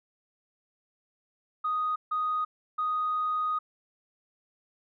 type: tone bursts at uneven times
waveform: sine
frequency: 1244.5 Hz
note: D#6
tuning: in tune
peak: -25 dBFS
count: 3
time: 1.64-1.96 / 2.11-2.45 / 2.78-3.59 s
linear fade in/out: 10 ms
effects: tanh soft clip ceiling -21 dBFS